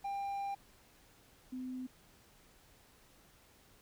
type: tone pair in turn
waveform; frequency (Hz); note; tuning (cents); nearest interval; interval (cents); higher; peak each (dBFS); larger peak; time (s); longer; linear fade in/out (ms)
triangle / sine; 796 / 255.5; G5 / C4; +26 / -41; octave + minor sixth; 1967; first; -34 / -39; first; 0.04-0.55 / 1.52-1.87; first; 10
effects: pink hiss -64 dBFS RMS until 3.81 s